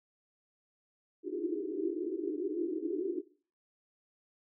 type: band-pass noise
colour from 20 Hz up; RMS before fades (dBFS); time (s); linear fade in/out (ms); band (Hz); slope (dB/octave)
white; -35; 1.23-3.23; 50; 300 to 400; 96
effects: noise-tail reverb RT60 0.4 s tail -17 dB re dry